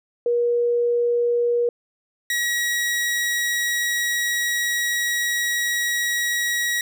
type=tone pair in turn; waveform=sine / sawtooth; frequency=477.7 / 1910.8 Hz; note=A#4 / A#6; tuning=+42 / +42 cents; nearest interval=2 octaves; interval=2400 cents; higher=second; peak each=-17 dBFS; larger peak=neither; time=0.26-1.69 / 2.3-6.81 s; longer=second; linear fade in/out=2 ms; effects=none